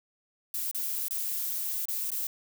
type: noise with dropouts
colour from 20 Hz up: violet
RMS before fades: -32 dBFS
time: 0.54-2.27 s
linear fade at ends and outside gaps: 2 ms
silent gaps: 0.713-0.747 / 1.083-1.108 / 1.855-1.884 / 2.104-2.117 s
effects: none